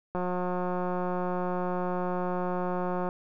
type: click train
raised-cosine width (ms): 1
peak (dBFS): -18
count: 530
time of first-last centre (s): 0.15-3.089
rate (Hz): 180
effects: none